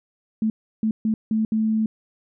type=tone bursts at uneven times; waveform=sine; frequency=219.1 Hz; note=A3; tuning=7 cents flat; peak=-18 dBFS; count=5; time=0.42-0.5 / 0.83-0.91 / 1.05-1.14 / 1.31-1.45 / 1.52-1.86 s; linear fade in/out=2 ms; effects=none